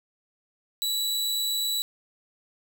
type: tone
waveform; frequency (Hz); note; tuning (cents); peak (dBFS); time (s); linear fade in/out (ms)
sawtooth; 3934; B7; -7; -22; 0.82-1.82; 0
effects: none